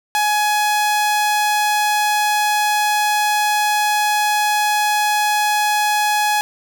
sawtooth tone, 840 Hz, G#5, 19 cents sharp, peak -11 dBFS, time 0.15-6.41 s, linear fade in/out 0 ms, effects none

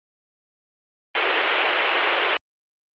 white band-pass noise, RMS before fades -20 dBFS, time 1.15-2.37 s, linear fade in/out 2 ms, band 340 to 3100 Hz, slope 48 dB/octave, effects Opus 24 kbps

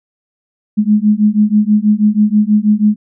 sine beating tone pair, 207.7 / 213.9 Hz, G#3 / A3, 0 / -49 cents, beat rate 6.2 Hz, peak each -11 dBFS, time 0.77-2.96 s, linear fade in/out 20 ms, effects none

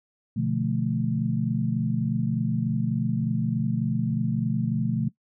sine chord, B half-diminished seventh, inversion none, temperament equal, 123.47 / 146.83 / 174.61 / 220 Hz, B2 / D3 / F3 / A3, 0 / 0 / 0 / 0 cents, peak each -28 / -29 / -29 / -27 dBFS, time 0.36-5.09 s, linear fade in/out 10 ms, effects noise-tail reverb RT60 0.1 s tail -19 dB re dry

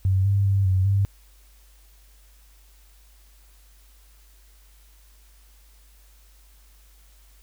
sine tone with pitch steps, 95.1 / 99.4 / 98.2 / 93.8 / 98.9 Hz, F#2 / G2 / G2 / F#2 / G2, +48 / +25 / +4 / +24 / +16 cents, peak -17 dBFS, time 0.05-1.05 s, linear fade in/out 0 ms, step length 200 ms, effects added 50 Hz sine -51 dBFS peak until 7.42 s + white hiss -59 dBFS RMS until 7.42 s

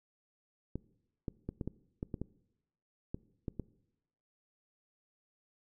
clicks, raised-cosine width 3 ms, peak -24 dBFS, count 11, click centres 0.756 / 1.282 / 1.49 / 1.612 / 1.676 / 2.029 / 2.142 / 2.216 / 3.145 / 3.482 / 3.597 s, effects noise-tail reverb RT60 0.9 s tail -21 dB re dry

